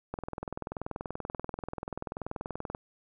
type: click train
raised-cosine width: 1 ms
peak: -21 dBFS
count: 55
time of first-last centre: 0.14-2.749 s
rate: 20.7 Hz
effects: none